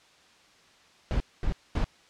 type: noise bursts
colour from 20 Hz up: brown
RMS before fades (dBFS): -26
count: 3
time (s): 1.11-1.843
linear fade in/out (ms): 0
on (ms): 91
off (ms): 230
effects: white hiss -58 dBFS RMS until 2.09 s + low-pass 5000 Hz 12 dB/octave